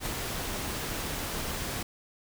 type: noise with ADSR envelope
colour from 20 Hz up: pink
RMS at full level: -31 dBFS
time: 0-1.83 s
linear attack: 62 ms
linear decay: 6 ms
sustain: -3 dB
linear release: 6 ms
effects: none